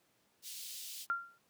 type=high-pass noise; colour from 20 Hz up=pink; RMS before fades=-46 dBFS; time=0.42-1.07 s; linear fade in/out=50 ms; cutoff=3300 Hz; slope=24 dB/octave
type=tone with exponential decay; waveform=sine; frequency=1384 Hz; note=F6; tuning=16 cents flat; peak=-28 dBFS; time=1.1-1.38 s; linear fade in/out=0 ms; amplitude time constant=60 ms
effects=pink hiss -73 dBFS RMS until 1.49 s + high-pass 150 Hz 12 dB/octave